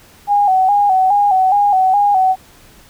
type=tone with vibrato; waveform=sine; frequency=784 Hz; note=G5; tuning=in tune; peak=-9 dBFS; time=0.27-2.36 s; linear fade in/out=50 ms; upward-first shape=square; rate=2.4 Hz; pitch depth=71 cents each way; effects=pink hiss -45 dBFS RMS until 2.89 s